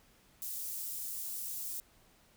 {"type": "high-pass noise", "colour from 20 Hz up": "white", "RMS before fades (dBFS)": -40, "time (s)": [0.42, 1.8], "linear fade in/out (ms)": 0, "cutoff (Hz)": 8200, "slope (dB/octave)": 12, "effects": ["pink hiss -65 dBFS RMS until 2.36 s"]}